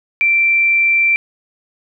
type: tone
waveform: sine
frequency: 2349 Hz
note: D7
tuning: in tune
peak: -10 dBFS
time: 0.21-1.16 s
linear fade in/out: 0 ms
effects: none